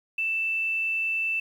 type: tone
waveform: sine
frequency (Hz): 2655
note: E7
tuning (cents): +12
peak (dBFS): -24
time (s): 0.18-1.4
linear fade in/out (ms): 5
effects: 9-bit